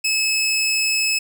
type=tone; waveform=20% pulse; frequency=2592 Hz; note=E7; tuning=30 cents flat; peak=-13 dBFS; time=0.04-1.19 s; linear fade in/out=10 ms; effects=none